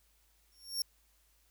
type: tone with exponential growth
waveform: sawtooth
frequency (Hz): 5510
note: F8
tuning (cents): -24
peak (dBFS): -26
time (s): 0.52-0.82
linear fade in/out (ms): 2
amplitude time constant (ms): 64
effects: added 53 Hz sine -70 dBFS peak until 1.5 s + white hiss -71 dBFS RMS until 1.5 s